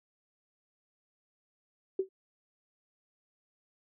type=tone with exponential decay; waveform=sine; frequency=381.8 Hz; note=G4; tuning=46 cents flat; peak=-23 dBFS; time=1.99-2.09 s; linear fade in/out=5 ms; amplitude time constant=20 ms; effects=none